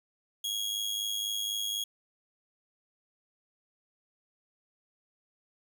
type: tone with amplitude modulation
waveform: sawtooth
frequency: 3300 Hz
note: G#7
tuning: 12 cents flat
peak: -25 dBFS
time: 0.44-1.84 s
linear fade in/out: 5 ms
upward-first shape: sine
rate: 104 Hz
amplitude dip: 60%
effects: none